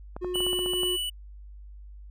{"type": "clicks", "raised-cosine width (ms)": 1, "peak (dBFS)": -22, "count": 10, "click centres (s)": [0.165, 0.246, 0.357, 0.405, 0.466, 0.531, 0.591, 0.661, 0.735, 0.833]}
{"type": "tone", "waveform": "triangle", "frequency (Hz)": 361.5, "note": "F#4", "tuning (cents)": -40, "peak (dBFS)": -27, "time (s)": [0.21, 0.97], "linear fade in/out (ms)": 20}
{"type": "tone with tremolo", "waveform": "square", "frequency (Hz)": 2960, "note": "F#7", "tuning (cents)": 0, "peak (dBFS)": -26, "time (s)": [0.34, 1.1], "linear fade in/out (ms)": 10, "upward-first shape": "triangle", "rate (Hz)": 2.4, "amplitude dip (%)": 35}
{"effects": ["added 50 Hz sine -42 dBFS peak until 2.1 s"]}